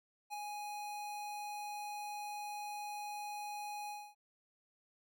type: tone with ADSR envelope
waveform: square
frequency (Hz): 830.6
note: G#5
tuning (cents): 0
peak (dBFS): -39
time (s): 0.3-4.15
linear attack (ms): 35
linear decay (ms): 10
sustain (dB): -3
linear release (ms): 260
effects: none